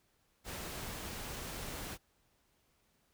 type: noise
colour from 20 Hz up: pink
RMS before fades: -43 dBFS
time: 0.44-1.98 s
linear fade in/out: 50 ms
effects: pink hiss -74 dBFS RMS until 3.13 s